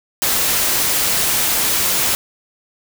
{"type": "noise", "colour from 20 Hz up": "white", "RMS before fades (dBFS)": -17, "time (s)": [0.22, 2.15], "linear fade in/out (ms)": 0, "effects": []}